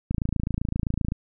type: click train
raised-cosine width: 5 ms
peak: -13 dBFS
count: 29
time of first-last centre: 0.11-1.121 s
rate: 27.7 Hz
effects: none